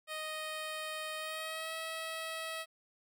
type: tone with pitch glide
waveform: 10% pulse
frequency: 622.3 to 645.7 Hz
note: D#5 to E5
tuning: 0 to -36 cents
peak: -30 dBFS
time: 0.07-2.66 s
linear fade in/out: 50 ms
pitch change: +64 cents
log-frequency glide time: 1.17-1.74 s
effects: none